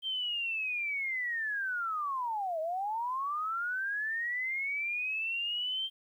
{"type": "linear two-way sweep", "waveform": "sine", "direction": "down then up", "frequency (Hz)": [3167, 619, 3167], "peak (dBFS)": -31, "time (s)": [0.02, 5.9], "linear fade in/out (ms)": 50, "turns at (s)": 2.6, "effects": ["11-bit"]}